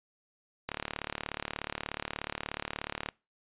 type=click train; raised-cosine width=0.3 ms; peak=-17 dBFS; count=89; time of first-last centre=0.69-3.088 s; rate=36.7 Hz; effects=noise-tail reverb RT60 0.3 s tail -25 dB re dry + resampled to 8000 Hz